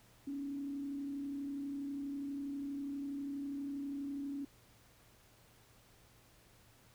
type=tone with frequency modulation; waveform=sine; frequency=280.1 Hz; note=C#4; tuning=18 cents sharp; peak=-38 dBFS; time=0.27-4.45 s; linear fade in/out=5 ms; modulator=32.3 Hz; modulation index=0.37; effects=added 116 Hz sine -70 dBFS peak until 6.94 s + pink hiss -65 dBFS RMS until 6.94 s